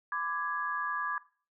sine chord, G# diminished, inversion first, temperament equal with one note detuned, 1005.6 / 1174.7 / 1661.2 Hz, B5 / D6 / G#6, +31 / 0 / 0 cents, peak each -38 / -34 / -34 dBFS, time 0.12-1.18 s, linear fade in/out 2 ms, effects noise-tail reverb RT60 0.4 s tail -19 dB re dry

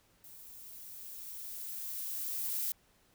violet noise with level ramp, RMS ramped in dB -53 to -34 dBFS, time 0.24-2.72 s, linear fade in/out 2 ms, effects pink hiss -68 dBFS RMS until 3.14 s

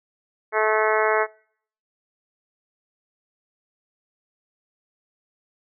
harmonic tone, 216.6 Hz, A3, 27 cents flat, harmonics 2 / 3 / 4 / 5 / 6 / 7 / 8 / 9 / 10, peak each -23 / -25 / -26 / -27 / -28 / -28 / -29 / -30 / -30 dBFS, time 0.52-1.27 s, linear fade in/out 50 ms, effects noise-tail reverb RT60 0.6 s tail -24 dB re dry

